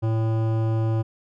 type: tone with hard clipping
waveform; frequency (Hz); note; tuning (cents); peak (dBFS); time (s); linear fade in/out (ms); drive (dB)
sine; 111.7; A2; +27; -22; 0.02-1.03; 20; 15
effects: none